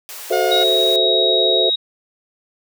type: high-pass noise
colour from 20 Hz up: white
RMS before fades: -33 dBFS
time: 0.09-0.96 s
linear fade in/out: 0 ms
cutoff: 440 Hz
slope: 24 dB/octave
type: chord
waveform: sine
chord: F# half-diminished seventh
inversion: none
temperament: equal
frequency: 370 / 440 / 523.3 / 659.3 Hz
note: F#4 / A4 / C5 / E5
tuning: 0 / 0 / 0 / 0 cents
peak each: -21 dBFS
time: 0.3-1.7 s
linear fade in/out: 10 ms
type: harmonic tone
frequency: 717 Hz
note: F5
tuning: 45 cents sharp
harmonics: 1 / 2 / 3 / 4 / 5 / 6 / 7 / 8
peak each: -21 / -27 / -31 / -33 / -35 / -37 / -38 / -39 dBFS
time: 0.32-0.64 s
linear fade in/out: 10 ms
type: tone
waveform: sine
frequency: 3798 Hz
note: A#7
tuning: 32 cents sharp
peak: -15 dBFS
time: 0.51-1.76 s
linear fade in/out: 10 ms
effects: none